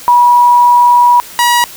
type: tone pair in turn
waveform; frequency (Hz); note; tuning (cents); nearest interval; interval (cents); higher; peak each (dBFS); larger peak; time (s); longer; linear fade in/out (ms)
sine / sawtooth; 969 / 961.8; B5 / B5; -33 / -46; unison; 13; first; -3; neither; 0.08-1.2 / 1.39-1.64; first; 0
effects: white hiss -31 dBFS RMS until 1.76 s